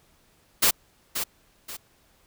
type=noise with echo; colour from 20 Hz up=white; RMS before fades=-19 dBFS; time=0.62-0.71 s; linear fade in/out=10 ms; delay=530 ms; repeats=2; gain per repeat=-9 dB; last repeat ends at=1.77 s; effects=pink hiss -62 dBFS RMS until 2.26 s